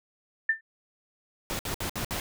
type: tone with exponential decay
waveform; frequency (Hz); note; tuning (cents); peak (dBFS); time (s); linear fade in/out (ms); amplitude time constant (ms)
sine; 1786; A6; +25; -17; 0.49-0.61; 5; 25
type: noise bursts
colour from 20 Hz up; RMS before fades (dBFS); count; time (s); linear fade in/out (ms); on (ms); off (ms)
pink; -32; 5; 1.5-2.199; 0; 91; 61
effects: none